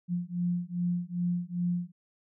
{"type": "beating tone pair", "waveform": "sine", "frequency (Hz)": [174.61, 177.11], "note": ["F3", "F3"], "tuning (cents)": [0, 25], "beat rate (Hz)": 2.5, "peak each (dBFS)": -31, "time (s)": [0.08, 1.92], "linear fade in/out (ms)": 50, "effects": []}